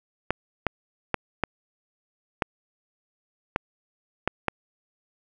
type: clicks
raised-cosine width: 0.5 ms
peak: -7 dBFS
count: 8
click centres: 0.306 / 0.667 / 1.143 / 1.437 / 2.422 / 3.561 / 4.276 / 4.483 s
effects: none